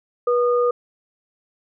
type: tone pair together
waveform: sine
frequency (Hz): 485.3 / 1223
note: B4 / D#6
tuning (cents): -30 / -30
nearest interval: octave + major third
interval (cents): 1600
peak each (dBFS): -16 / -23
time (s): 0.27-0.71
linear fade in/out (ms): 5
effects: none